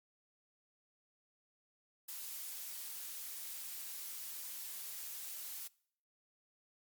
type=noise; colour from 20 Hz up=blue; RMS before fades=-45 dBFS; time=2.08-5.68 s; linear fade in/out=10 ms; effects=noise-tail reverb RT60 0.6 s tail -23 dB re dry + MP3 96 kbps